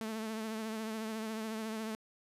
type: tone with vibrato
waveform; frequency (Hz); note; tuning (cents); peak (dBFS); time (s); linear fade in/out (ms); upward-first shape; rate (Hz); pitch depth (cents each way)
sawtooth; 220; A3; 0; -33; 0.01-1.95; 0; triangle; 14; 43
effects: resampled to 32000 Hz